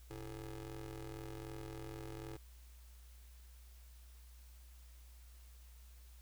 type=ring-modulated tone; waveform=25% pulse; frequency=103.83 Hz; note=G#2; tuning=in tune; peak=-39 dBFS; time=0.1-2.37 s; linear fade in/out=10 ms; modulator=229 Hz; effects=added 60 Hz sine -55 dBFS peak until 6.21 s + white hiss -67 dBFS RMS until 6.21 s